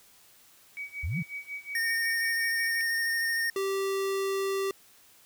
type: tone with tremolo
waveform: sine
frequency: 2267 Hz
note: C#7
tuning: 38 cents sharp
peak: -33 dBFS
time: 0.77-2.81 s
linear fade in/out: 0 ms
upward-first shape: sine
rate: 5.5 Hz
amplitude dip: 90%
type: exponential two-way sweep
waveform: sine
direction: up then down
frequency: 65.3 to 191.8 to 134.9 Hz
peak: -28 dBFS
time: 1.03-1.23 s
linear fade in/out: 10 ms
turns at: 1.19 s
type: tone with vibrato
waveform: square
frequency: 1836 Hz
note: A#6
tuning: 27 cents flat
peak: -27 dBFS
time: 1.75-3.5 s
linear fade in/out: 2 ms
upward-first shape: square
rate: 13 Hz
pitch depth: 12 cents each way
type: tone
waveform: square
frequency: 389.9 Hz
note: G4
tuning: 9 cents flat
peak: -28 dBFS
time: 3.56-4.71 s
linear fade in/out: 2 ms
effects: white hiss -58 dBFS RMS until 5.25 s